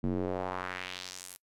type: tone with band-pass filter sweep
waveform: square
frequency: 45.84 Hz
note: F#1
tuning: 15 cents flat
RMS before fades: -36 dBFS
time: 0.03-1.37 s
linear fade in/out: 10 ms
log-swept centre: 220 to 12000 Hz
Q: 1.7
effects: noise-tail reverb RT60 0.1 s tail -26 dB re dry